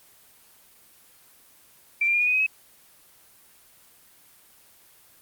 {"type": "tone with pitch steps", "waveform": "sine", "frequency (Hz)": [2349, 2383, 2418, 2453, 2489, 2525, 2562], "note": ["D7", "D7", "D7", "D#7", "D#7", "D#7", "E7"], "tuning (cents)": [0, 25, 50, -25, 0, 25, -50], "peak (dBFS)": -19, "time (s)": [2.01, 2.465], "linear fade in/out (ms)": 5, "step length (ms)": 65, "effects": ["white hiss -55 dBFS RMS until 5.21 s", "Opus 24 kbps"]}